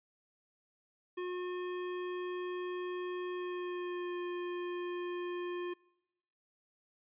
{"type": "tone with pitch glide", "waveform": "square", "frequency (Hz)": [360, 354], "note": ["F#4", "F4"], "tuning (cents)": [-47, 23], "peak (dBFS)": -37, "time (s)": [1.17, 5.74], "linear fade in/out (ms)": 10, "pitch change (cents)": -30, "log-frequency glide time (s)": [3.33, 4.19], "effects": ["noise-tail reverb RT60 1.0 s tail -26 dB re dry", "resampled to 8000 Hz"]}